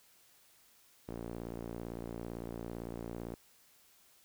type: tone with band-pass filter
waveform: sawtooth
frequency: 57.8 Hz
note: A#1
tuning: 14 cents flat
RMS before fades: -43 dBFS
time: 1.08-3.35 s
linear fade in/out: 5 ms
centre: 370 Hz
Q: 1
effects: white hiss -65 dBFS RMS until 4.24 s